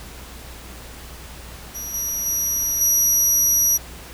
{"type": "tone with level steps", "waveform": "30% pulse", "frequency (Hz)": 5800, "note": "F#8", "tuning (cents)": -35, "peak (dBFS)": [-25, -19, -16, -11], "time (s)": [1.74, 3.78], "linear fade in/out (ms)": 20, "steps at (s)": [1.94, 2.26, 2.81], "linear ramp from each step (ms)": 2, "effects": ["added 60 Hz sine -40 dBFS peak until 4.13 s", "pink hiss -40 dBFS RMS until 4.13 s"]}